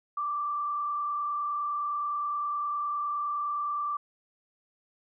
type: tone with frequency modulation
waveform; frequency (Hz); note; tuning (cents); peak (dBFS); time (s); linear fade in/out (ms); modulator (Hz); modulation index
sine; 1173; D6; -2; -28; 0.17-3.97; 5; 29.7; 0.68
effects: none